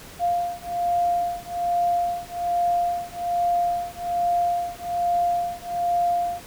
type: beating tone pair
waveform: sine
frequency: 698.5 / 699.7 Hz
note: F5 / F5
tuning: 0 / +3 cents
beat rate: 1.2 Hz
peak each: -24 dBFS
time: 0.19-6.42 s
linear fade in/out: 50 ms
effects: pink hiss -43 dBFS RMS until 6.46 s